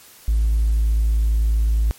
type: tone with hard clipping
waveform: sine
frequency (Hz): 54.5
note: A1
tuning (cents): -16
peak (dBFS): -15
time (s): 0.28-1.91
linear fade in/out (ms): 0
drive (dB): 1
effects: white hiss -46 dBFS RMS until 1.98 s + MP3 64 kbps